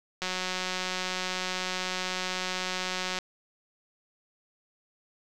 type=click train; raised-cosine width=0.2 ms; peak=-14 dBFS; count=547; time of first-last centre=0.22-3.187 s; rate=184 Hz; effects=none